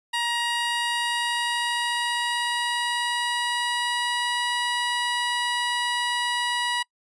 15% pulse tone with pitch glide, 947 to 967.5 Hz, A#5 to B5, +27 to -36 cents, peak -17 dBFS, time 0.13-6.83 s, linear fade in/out 10 ms, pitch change +37 cents, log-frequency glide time 0.37-4.48 s, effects noise-tail reverb RT60 0.1 s tail -26 dB re dry + resampled to 22050 Hz

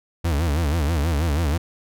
40% pulse tone with vibrato, 77.78 Hz, D#2, in tune, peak -18 dBFS, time 0.24-1.58 s, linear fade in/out 10 ms, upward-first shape sine, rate 6.2 Hz, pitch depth 180 cents each way, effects none

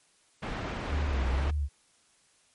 pink low-pass noise, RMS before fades -35 dBFS, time 0.42-1.51 s, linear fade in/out 10 ms, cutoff 2400 Hz, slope 12 dB/octave
sine tone with vibrato, 68.8 Hz, C#2, 12 cents flat, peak -26 dBFS, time 0.88-1.69 s, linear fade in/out 50 ms, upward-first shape sine, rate 1.9 Hz, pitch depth 140 cents each way
effects white hiss -65 dBFS RMS until 2.54 s + MP3 48 kbps

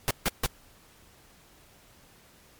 pink noise bursts, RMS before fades -25 dBFS, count 3, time 0.08-0.461 s, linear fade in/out 0 ms, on 27 ms, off 150 ms, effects pink hiss -57 dBFS RMS until 2.59 s + MP3 96 kbps

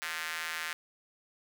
square tone with high-pass filter, 81.3 Hz, E2, 23 cents flat, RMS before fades -37 dBFS, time 0.02-0.73 s, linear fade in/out 0 ms, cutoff 1700 Hz, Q 2, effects none

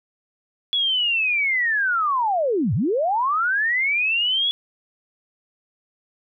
sine linear two-way sweep, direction down then up, 3403 to 89 to 3403 Hz, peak -18 dBFS, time 0.73-4.51 s, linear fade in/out 0 ms, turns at 2.74 s, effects none

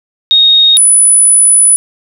sine tone pair in turn, 3729 / 9955 Hz, A#7 / D#9, 0 / 0 cents, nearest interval octave + perfect fourth, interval 1700 cents, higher second, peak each -3 dBFS, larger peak neither, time 0.31-0.77 / 0.77-1.76 s, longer second, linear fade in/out 0 ms, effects none

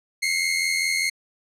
sawtooth tone pair together, 2093 / 2178 Hz, C7 / C#7, 0 / -31 cents, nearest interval minor second, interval 69 cents, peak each -21 / -20 dBFS, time 0.22-1.1 s, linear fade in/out 10 ms, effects low-pass 11000 Hz 12 dB/octave

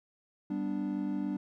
triangle chord, G major, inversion none, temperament equal, 196 / 246.9 / 293.7 Hz, G3 / B3 / D4, 0 / 0 / 0 cents, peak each -33 / -36 / -32 dBFS, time 0.5-1.37 s, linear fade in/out 5 ms, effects none

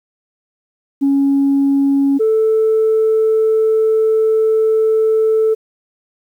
sine tone pair in turn, 277.2 / 440 Hz, C#4 / A4, 0 / 0 cents, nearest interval minor sixth, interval 800 cents, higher second, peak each -9 dBFS, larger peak neither, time 1.01-2.19 / 2.19-5.55 s, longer second, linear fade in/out 20 ms, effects tanh soft clip ceiling -7 dBFS + 8-bit

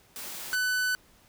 white high-pass noise, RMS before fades -39 dBFS, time 0.16-0.55 s, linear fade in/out 0 ms, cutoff 140 Hz, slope 48 dB/octave
45% pulse tone, 1500 Hz, F#6, 23 cents sharp, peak -25 dBFS, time 0.53-0.95 s, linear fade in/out 0 ms
effects pink hiss -60 dBFS RMS until 1.28 s

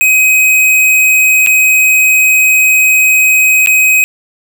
square tone with dropouts, 2525 Hz, D#7, 25 cents sharp, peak -6 dBFS, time 0.01-4.04 s, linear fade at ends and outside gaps 0 ms, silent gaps 1.463-1.471 / 3.661-3.672 s, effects none

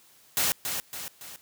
white noise with echo, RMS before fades -25 dBFS, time 0.37-0.52 s, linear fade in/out 0 ms, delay 280 ms, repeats 3, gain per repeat -6 dB, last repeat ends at 1.36 s, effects white hiss -58 dBFS RMS until 1.41 s + high-pass 60 Hz 12 dB/octave

